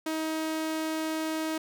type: tone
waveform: sawtooth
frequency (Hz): 316.6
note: D#4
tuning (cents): +30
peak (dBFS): -25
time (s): 0.06-1.58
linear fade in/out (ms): 5
effects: none